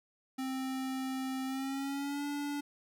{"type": "tone with pitch glide", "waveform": "square", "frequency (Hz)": [262.8, 288.2], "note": ["C4", "D4"], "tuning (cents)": [8, -33], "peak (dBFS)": -35, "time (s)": [0.38, 2.61], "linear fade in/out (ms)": 10, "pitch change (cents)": 159, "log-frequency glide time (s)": [1.45, 2.25], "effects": []}